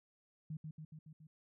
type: tone with echo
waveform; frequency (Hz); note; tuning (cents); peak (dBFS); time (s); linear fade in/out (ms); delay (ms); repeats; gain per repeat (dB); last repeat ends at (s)
sine; 155.56; D#3; 0; -40; 0.5-0.57; 5; 140; 5; -3; 1.27
effects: none